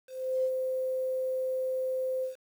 sine tone with ADSR envelope, 518 Hz, C5, 17 cents flat, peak -24 dBFS, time 0.07-2.36 s, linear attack 370 ms, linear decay 58 ms, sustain -4 dB, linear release 130 ms, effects 9-bit

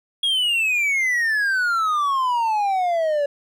triangle exponential sweep, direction down, 3322 to 565 Hz, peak -16 dBFS, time 0.23-3.26 s, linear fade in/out 5 ms, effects none

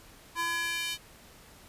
square tone with high-pass filter sweep, 337.6 Hz, E4, 41 cents sharp, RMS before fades -32 dBFS, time 0.35-0.98 s, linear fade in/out 50 ms, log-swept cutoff 1100 to 3100 Hz, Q 2, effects pink hiss -54 dBFS RMS until 1.68 s + resampled to 32000 Hz

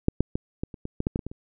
clicks, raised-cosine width 3 ms, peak -6 / -7 / -13 / -15 / -26 / -19 / -13 / -10 / -12 / -20 / -19 / -26 dBFS, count 12, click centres 0.084 / 0.206 / 0.355 / 0.635 / 0.742 / 0.854 / 1.004 / 1.069 / 1.159 / 1.192 / 1.266 / 1.315 s, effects none

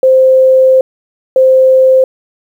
sine tone pair in turn, 522 / 522 Hz, C5 / C5, -4 / -4 cents, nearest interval unison, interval 0 cents, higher neither, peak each -3 dBFS, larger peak neither, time 0.03-0.81 / 1.36-2.04 s, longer first, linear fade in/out 2 ms, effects 7-bit

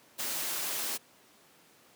white noise, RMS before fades -34 dBFS, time 0.18-0.98 s, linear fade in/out 20 ms, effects pink hiss -60 dBFS RMS until 1.95 s + high-pass 200 Hz 12 dB/octave

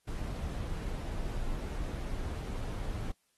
brown noise, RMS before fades -36 dBFS, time 0.07-3.12 s, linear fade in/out 10 ms, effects white hiss -75 dBFS RMS until 3.37 s + AAC 32 kbps

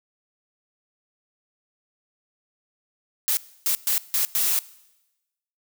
blue noise bursts at uneven times, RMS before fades -22 dBFS, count 5, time 3.28-3.37 / 3.66-3.75 / 3.87-3.98 / 4.14-4.25 / 4.35-4.59 s, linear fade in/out 0 ms, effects noise-tail reverb RT60 1.0 s tail -20 dB re dry

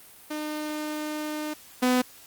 sawtooth tone pair in turn, 303.7 / 251.3 Hz, D#4 / B3, -42 / +30 cents, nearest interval minor third, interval 328 cents, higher first, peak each -26 / -16 dBFS, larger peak second, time 0.3-1.54 / 1.82-2.02 s, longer first, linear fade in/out 10 ms, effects white hiss -50 dBFS RMS until 2.26 s + Opus 32 kbps

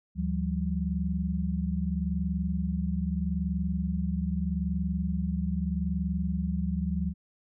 sine tone cluster, 73.9 / 171.2 / 192 Hz, D2 / F3 / G3, +11 / -34 / -36 cents, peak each -31 dBFS, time 0.15-7.14 s, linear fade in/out 50 ms, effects none

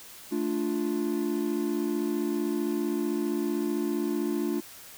triangle chord, D minor, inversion second, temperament equal, 220 / 293.7 / 349.2 Hz, A3 / D4 / F4, 0 / 0 / 0 cents, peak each -30 / -28 / -28 dBFS, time 0.31-4.61 s, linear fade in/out 20 ms, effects white hiss -47 dBFS RMS until 4.97 s

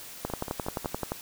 two click trains, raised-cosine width 1 ms, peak -15 / -21 dBFS, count 11 / 4, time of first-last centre 0.25-1.12 / 0.3-0.846 s, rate 11.5 / 5.49 Hz, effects white hiss -44 dBFS RMS until 1.21 s

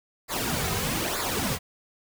pink noise with flanger, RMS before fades -28 dBFS, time 0.28-1.59 s, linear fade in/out 50 ms, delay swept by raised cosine 0.33 to 3.53 ms, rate 1.1 Hz, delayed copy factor -0.7, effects none

